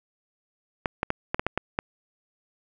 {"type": "clicks", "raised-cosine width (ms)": 0.5, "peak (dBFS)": -9, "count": 8, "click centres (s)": [0.858, 1.031, 1.104, 1.345, 1.395, 1.466, 1.576, 1.789], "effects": []}